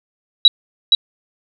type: tone with echo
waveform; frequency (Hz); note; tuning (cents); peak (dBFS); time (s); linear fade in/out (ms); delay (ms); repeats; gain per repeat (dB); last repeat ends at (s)
sine; 3891; B7; -27; -3; 0.45-0.48; 2; 470; 1; -4; 0.95
effects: none